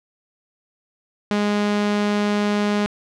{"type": "tone", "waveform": "sawtooth", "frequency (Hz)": 206.8, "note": "G#3", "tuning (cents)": -7, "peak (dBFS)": -14, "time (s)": [1.31, 2.86], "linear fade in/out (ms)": 0, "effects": ["low-pass 5000 Hz 12 dB/octave"]}